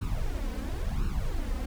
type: noise with flanger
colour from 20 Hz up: brown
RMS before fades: -30 dBFS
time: 0.01-1.66 s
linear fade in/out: 10 ms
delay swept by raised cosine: 0.73 to 3.93 ms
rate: 0.96 Hz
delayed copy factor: +0.85
effects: none